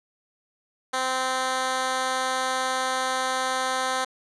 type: tone with high-pass filter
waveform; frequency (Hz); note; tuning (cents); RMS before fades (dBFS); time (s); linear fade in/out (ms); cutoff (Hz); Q
10% pulse; 259.3; C4; -15; -26; 0.93-4.05; 10; 580; 0.72
effects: resampled to 24000 Hz + 9-bit